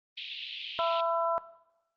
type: band-pass noise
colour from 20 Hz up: pink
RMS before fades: -39 dBFS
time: 0.17-1.01 s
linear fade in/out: 5 ms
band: 2600 to 3800 Hz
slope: 48 dB/octave
type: harmonic tone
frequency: 334.2 Hz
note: E4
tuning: 24 cents sharp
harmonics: 2 / 3 / 4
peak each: -29 / -31 / -32 dBFS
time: 0.79-1.38 s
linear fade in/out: 0 ms
effects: noise-tail reverb RT60 0.9 s tail -18 dB re dry + Opus 24 kbps